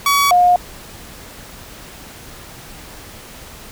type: tone pair in turn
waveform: sawtooth / sine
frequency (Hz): 1131 / 714.5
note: C#6 / F5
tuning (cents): +34 / +39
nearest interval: minor sixth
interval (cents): 795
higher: first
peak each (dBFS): -8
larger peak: neither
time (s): 0.06-0.31 / 0.31-0.56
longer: neither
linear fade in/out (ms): 2
effects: pink hiss -37 dBFS RMS until 3.71 s